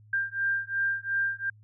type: beating tone pair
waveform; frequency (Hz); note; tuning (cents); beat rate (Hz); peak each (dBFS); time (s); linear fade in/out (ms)
sine; 1589 / 1591.8; G6 / G6; +23 / +26; 2.8; -29; 0.13-1.5; 5
effects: added 106 Hz sine -52 dBFS peak until 1.63 s